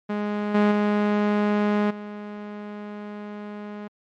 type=tone with level steps; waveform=sawtooth; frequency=207.7 Hz; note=G#3; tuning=in tune; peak=-20 / -12 / -15 / -29 dBFS; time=0.09-3.88 s; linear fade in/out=10 ms; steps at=0.54 / 0.71 / 1.9 s; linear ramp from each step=10 ms; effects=low-pass 2000 Hz 12 dB/octave + MP3 64 kbps